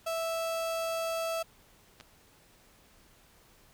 35% pulse tone, 658 Hz, E5, 3 cents flat, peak -29 dBFS, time 0.06-1.43 s, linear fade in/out 10 ms
clicks, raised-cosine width 0.2 ms, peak -31 dBFS, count 2, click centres 2.001 / 2.009 s
effects pink hiss -61 dBFS RMS until 3.73 s

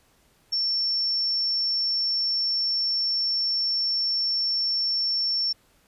sine tone, 5430 Hz, F8, 50 cents flat, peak -22 dBFS, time 0.52-5.53 s, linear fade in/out 10 ms, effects pink hiss -62 dBFS RMS until 5.87 s + resampled to 32000 Hz

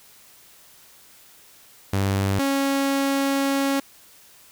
sawtooth tone pair in turn, 98 / 275.3 Hz, G2 / C#4, 0 / -12 cents, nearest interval octave + tritone, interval 1788 cents, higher second, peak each -16 dBFS, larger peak neither, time 1.93-2.39 / 2.39-3.8 s, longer second, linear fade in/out 5 ms, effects white hiss -51 dBFS RMS until 4.51 s

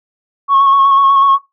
sine tone with vibrato, 1100 Hz, C#6, 14 cents flat, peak -5 dBFS, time 0.48-1.39 s, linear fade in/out 50 ms, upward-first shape square, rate 8.1 Hz, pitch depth 21 cents each way, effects noise-tail reverb RT60 0.2 s tail -19 dB re dry + tanh soft clip ceiling -3 dBFS

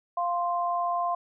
sine tone pair together, 698.1 / 1046 Hz, F5 / C6, -1 / -1 cents, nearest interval perfect fifth, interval 700 cents, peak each -27 / -28 dBFS, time 0.17-1.15 s, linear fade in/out 5 ms, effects none

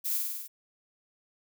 violet noise with echo, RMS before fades -31 dBFS, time 0.04-0.18 s, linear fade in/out 20 ms, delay 50 ms, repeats 6, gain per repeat -2 dB, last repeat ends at 0.48 s, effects none

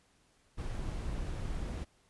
brown noise, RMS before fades -37 dBFS, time 0.57-1.85 s, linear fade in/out 20 ms, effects pink hiss -69 dBFS RMS until 2.09 s + resampled to 24000 Hz

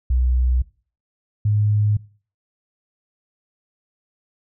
sine tone pair in turn, 62.4 / 104.94 Hz, B1 / G#2, +19 / +18 cents, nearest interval major sixth, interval 899 cents, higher second, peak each -15 dBFS, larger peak neither, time 0.1-0.62 / 1.45-1.97 s, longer neither, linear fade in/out 5 ms, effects noise-tail reverb RT60 0.4 s tail -20 dB re dry

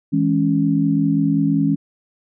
sine chord, C# minor, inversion first, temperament equal with one note detuned, 162.08 / 207.7 / 277.2 Hz, E3 / G#3 / C#4, -29 / 0 / 0 cents, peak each -19 / -21 / -17 dBFS, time 0.12-1.76 s, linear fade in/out 20 ms, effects none

